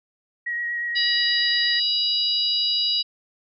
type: tone with vibrato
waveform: sine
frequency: 1900 Hz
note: A#6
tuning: 33 cents sharp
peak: -24 dBFS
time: 0.46-1.8 s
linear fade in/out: 10 ms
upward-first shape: triangle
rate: 8.4 Hz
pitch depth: 18 cents each way
type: harmonic tone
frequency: 972 Hz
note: B5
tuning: 28 cents flat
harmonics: 3 / 4 / 5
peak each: -27 / -23 / -23 dBFS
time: 0.95-3.03 s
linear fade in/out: 20 ms
effects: none